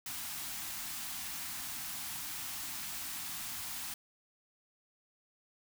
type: band-stop noise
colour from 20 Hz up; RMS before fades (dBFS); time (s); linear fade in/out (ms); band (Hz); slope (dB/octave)
white; -41; 0.06-3.94; 2; 320 to 690; 48
effects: none